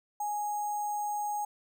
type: tone with sample-and-hold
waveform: sine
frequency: 830.6 Hz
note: G#5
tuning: in tune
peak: -30 dBFS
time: 0.2-1.45 s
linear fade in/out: 5 ms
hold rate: 7350 Hz
effects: none